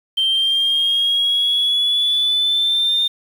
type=exponential sweep; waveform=sine; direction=up; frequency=3130 to 3628 Hz; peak=-13 dBFS; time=0.17-3.08 s; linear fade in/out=10 ms; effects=tanh soft clip ceiling -11 dBFS + 7-bit